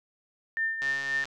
sine tone with tremolo, 1800 Hz, A6, 39 cents sharp, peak -24 dBFS, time 0.57-1.24 s, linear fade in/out 0 ms, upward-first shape triangle, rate 3.8 Hz, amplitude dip 65%
click train, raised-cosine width 0.2 ms, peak -22 dBFS, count 61, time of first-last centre 0.82-1.255 s, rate 138 Hz
effects none

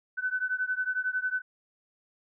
sine beating tone pair, 1503 / 1514 Hz, F#6 / F#6, +27 / +39 cents, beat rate 11 Hz, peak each -30 / -31 dBFS, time 0.17-1.42 s, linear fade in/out 20 ms, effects none

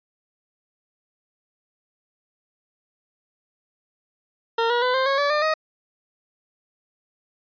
20% pulse tone with pitch steps, 459.2 / 480.1 / 501.9 / 524.7 / 548.6 / 573.6 / 599.7 / 626.9 Hz, A#4 / B4 / B4 / C5 / C#5 / D5 / D5 / D#5, -26 / -49 / +28 / +5 / -18 / -41 / +36 / +13 cents, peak -14 dBFS, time 4.58-5.54 s, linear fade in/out 5 ms, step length 120 ms, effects resampled to 11025 Hz

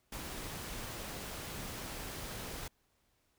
pink noise, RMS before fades -43 dBFS, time 0.12-2.68 s, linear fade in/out 5 ms, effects pink hiss -75 dBFS RMS until 3.38 s

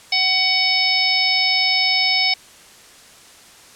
harmonic tone, 750 Hz, F#5, 23 cents sharp, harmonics 1 / 3 / 4 / 5 / 6 / 7, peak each -27 / -20 / -27 / -23 / -25 / -18 dBFS, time 0.12-2.34 s, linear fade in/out 5 ms, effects white hiss -45 dBFS RMS until 3.75 s + low-pass 9000 Hz 12 dB/octave

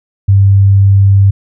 sine tone, 98.5 Hz, G2, 9 cents sharp, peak -3 dBFS, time 0.28-1.31 s, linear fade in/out 10 ms, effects none

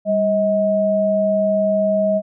sine tone pair together, 198.38 / 634 Hz, G3 / D#5, +21 / +32 cents, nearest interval octave + minor sixth, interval 2011 cents, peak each -21 / -15 dBFS, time 0.05-2.22 s, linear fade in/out 50 ms, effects none

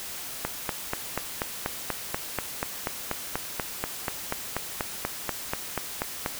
click train, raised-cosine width 0.5 ms, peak -11 dBFS, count 25, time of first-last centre 0.45-6.261 s, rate 4.13 Hz, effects white hiss -37 dBFS RMS until 6.39 s

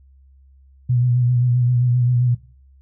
sine tone with vibrato, 123.1 Hz, B2, 5 cents flat, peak -14 dBFS, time 0.89-2.35 s, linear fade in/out 10 ms, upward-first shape sine, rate 7.6 Hz, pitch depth 38 cents each way, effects noise-tail reverb RT60 0.4 s tail -17 dB re dry + added 67 Hz sine -47 dBFS peak until 2.81 s

